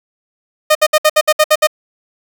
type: tone bursts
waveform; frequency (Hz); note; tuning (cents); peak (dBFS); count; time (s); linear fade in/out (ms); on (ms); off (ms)
sawtooth; 614; D#5; -23; -3; 9; 0.7-1.672; 10; 52; 63
effects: 7-bit